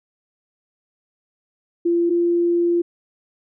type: tone pair in turn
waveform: sine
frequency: 342.5 / 344.7 Hz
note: F4 / F4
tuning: -34 / -23 cents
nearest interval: unison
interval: 11 cents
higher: second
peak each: -15 dBFS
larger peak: neither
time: 1.85-2.1 / 2.1-2.82 s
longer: second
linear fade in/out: 10 ms
effects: none